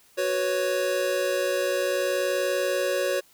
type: chord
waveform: square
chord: F# suspended fourth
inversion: none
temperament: equal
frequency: 370 / 493.9 / 554.4 Hz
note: F#4 / B4 / C#5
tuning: 0 / 0 / 0 cents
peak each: -30 / -31 / -26 dBFS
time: 0.17-3.21 s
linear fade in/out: 20 ms
effects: white hiss -58 dBFS RMS until 3.33 s